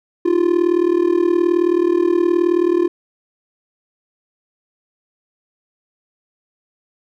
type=tone with amplitude modulation; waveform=triangle; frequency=348 Hz; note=F4; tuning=6 cents flat; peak=-7 dBFS; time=0.25-2.88 s; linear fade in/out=10 ms; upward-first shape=sine; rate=38.9 Hz; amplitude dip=85%; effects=none